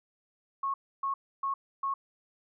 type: tone bursts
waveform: sine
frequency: 1095 Hz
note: C#6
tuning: 22 cents flat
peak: -28 dBFS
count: 4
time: 0.63-1.94 s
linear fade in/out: 5 ms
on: 110 ms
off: 290 ms
effects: none